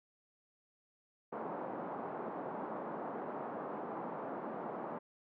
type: band-pass noise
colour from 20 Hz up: white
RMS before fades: -42 dBFS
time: 1.32-4.99 s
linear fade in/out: 10 ms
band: 180 to 1000 Hz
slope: 24 dB/octave
effects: none